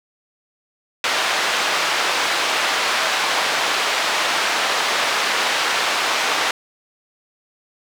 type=band-pass noise; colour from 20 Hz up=pink; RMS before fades=-20 dBFS; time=1.04-6.51 s; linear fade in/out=2 ms; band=780 to 4700 Hz; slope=12 dB/octave; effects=none